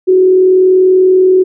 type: tone with frequency modulation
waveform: sine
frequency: 372.1 Hz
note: F#4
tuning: 10 cents sharp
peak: -4 dBFS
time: 0.07-1.44 s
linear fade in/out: 20 ms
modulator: 40.3 Hz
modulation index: 0.29
effects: none